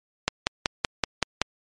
click train, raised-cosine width 0.2 ms, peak -3 dBFS, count 7, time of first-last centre 0.28-1.416 s, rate 5.28 Hz, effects MP3 48 kbps

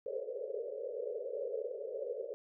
pink band-pass noise, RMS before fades -40 dBFS, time 0.06-2.34 s, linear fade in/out 0 ms, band 420 to 570 Hz, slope 96 dB/octave, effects none

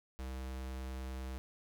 square tone with notch filter, 65 Hz, C2, 11 cents flat, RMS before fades -42 dBFS, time 0.19-1.38 s, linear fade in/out 0 ms, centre 130 Hz, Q 1.4, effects none

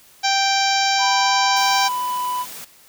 harmonic tone, 784 Hz, G5, in tune, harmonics 1 / 2 / 3 / 4 / 5 / 6 / 7 / 8 / 9, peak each -19 / -25 / -25 / -28 / -26 / -27 / -25 / -30 / -33 dBFS, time 0.23-1.89 s, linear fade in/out 20 ms
triangle tone with pitch glide, 987.8 to 994.1 Hz, B5 to B5, 0 to +11 cents, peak -19 dBFS, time 0.98-2.46 s, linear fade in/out 50 ms, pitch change +11 cents, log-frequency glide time 1.22-1.3 s
white high-pass noise, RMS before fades -35 dBFS, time 1.56-2.65 s, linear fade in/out 10 ms, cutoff 120 Hz, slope 96 dB/octave
effects white hiss -50 dBFS RMS until 2.88 s

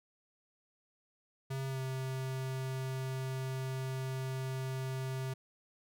square tone with pitch glide, 134 to 131.47 Hz, C3 to C3, +42 to +9 cents, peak -36 dBFS, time 1.5-5.34 s, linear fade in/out 10 ms, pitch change -33 cents, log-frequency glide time 1.68-1.8 s, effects none

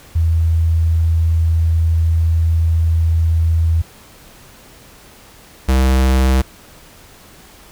sine / square tone pair in turn, 82 / 65.26 Hz, E2 / C2, -9 / -4 cents, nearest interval major third, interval 395 cents, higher first, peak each -11 dBFS, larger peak neither, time 0.15-3.82 / 5.68-6.42 s, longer first, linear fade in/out 10 ms, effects pink hiss -43 dBFS RMS until 7.71 s

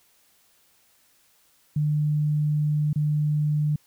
sine tone with dropouts, 150 Hz, D3, 37 cents sharp, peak -20 dBFS, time 1.76-3.76 s, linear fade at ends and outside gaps 5 ms, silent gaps 2.931-2.958 s, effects white hiss -62 dBFS RMS until 3.86 s

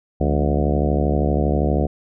harmonic tone with a mistuned harmonic, 72.6 Hz, D2, 19 cents flat, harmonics 1 / 2 / 3 / 4 / 5 / 6 / 7 / 8 / 9 / 10, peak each -20 / -23 / -25 / -26 / -27 / -28 / -28 / -29 / -30 / -30 dBFS, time 0.2-1.87 s, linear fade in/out 10 ms, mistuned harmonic 2, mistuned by +130 cents, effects none

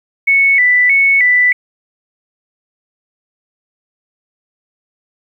sine tone with vibrato, 2093 Hz, C7, in tune, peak -7 dBFS, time 0.27-1.53 s, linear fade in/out 10 ms, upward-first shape square, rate 1.6 Hz, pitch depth 94 cents each way, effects 8-bit

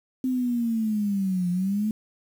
sine linear two-way sweep, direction down then up, 260.3 to 175.1 to 219.4 Hz, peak -22 dBFS, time 0.24-1.91 s, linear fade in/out 2 ms, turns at 1.5 s, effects 8-bit

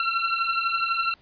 25% pulse beating tone pair, 1351 / 1363 Hz, E6 / F6, +42 / -43 cents, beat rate 12 Hz, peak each -22 dBFS, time 0-1.14 s, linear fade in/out 2 ms, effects pink hiss -58 dBFS RMS until 1.21 s + resampled to 11025 Hz

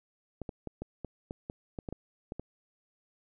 clicks, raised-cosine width 2 ms, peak -24 dBFS, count 12, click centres 0.417 / 0.492 / 0.673 / 0.82 / 1.047 / 1.309 / 1.499 / 1.788 / 1.888 / 1.926 / 2.321 / 2.396 s, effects none

